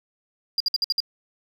sine tone bursts, 4803 Hz, D8, 38 cents sharp, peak -17 dBFS, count 6, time 0.58-1.003 s, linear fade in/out 2 ms, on 23 ms, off 57 ms, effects tanh soft clip ceiling -17 dBFS

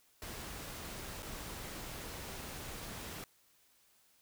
pink noise with dropouts, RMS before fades -45 dBFS, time 0.22-3.24 s, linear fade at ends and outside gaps 1 ms, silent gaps 1.223-1.229 s, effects white hiss -69 dBFS RMS until 4.21 s

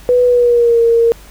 sine tone with pitch glide, 493.9 to 463.5 Hz, B4 to A#4, 0 to -10 cents, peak -7 dBFS, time 0.09-1.12 s, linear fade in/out 0 ms, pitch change -110 cents, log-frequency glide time 0.24-0.8 s, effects added 50 Hz sine -38 dBFS peak until 1.3 s + pink hiss -41 dBFS RMS until 1.3 s

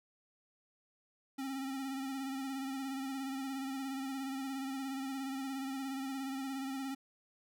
square tone with vibrato, 268.7 Hz, C4, 46 cents sharp, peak -38 dBFS, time 1.38-6.95 s, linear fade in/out 10 ms, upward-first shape sine, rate 17 Hz, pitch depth 39 cents each way, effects none

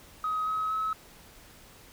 sine tone with pitch steps, 1263 / 1276.2 / 1289.5 Hz, D#6 / D#6 / E6, +26 / +44 / -39 cents, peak -26 dBFS, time 0.24-0.93 s, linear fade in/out 2 ms, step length 230 ms, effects tanh soft clip ceiling -23 dBFS + pink hiss -53 dBFS RMS until 1.92 s

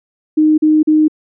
sine tone bursts, 308.6 Hz, D#4, 14 cents flat, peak -7 dBFS, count 3, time 0.37-1.082 s, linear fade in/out 10 ms, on 210 ms, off 41 ms, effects none

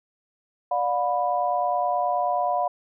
sine chord, B diminished, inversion first, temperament equal with one note detuned, 587.3 / 716.8 / 987.8 Hz, D5 / F5 / B5, 0 / +45 / 0 cents, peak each -28 / -23 / -27 dBFS, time 0.71-2.68 s, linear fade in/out 5 ms, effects none

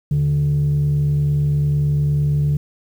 sine tone pair together, 77.5 / 146.3 Hz, D#2 / D3, -6 / -6 cents, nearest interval major seventh, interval 1100 cents, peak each -23 / -13 dBFS, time 0.11-2.57 s, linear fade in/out 5 ms, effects tanh soft clip ceiling -12 dBFS + 8-bit

